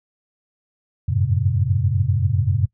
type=tone cluster; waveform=sine; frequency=89.9 / 97.6 / 110.4 / 134.1 Hz; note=F#2 / G2 / A2 / C3; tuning=-49 / -7 / +6 / +43 cents; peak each=-22 dBFS; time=1.08-2.66 s; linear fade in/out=10 ms; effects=noise-tail reverb RT60 0.1 s tail -20 dB re dry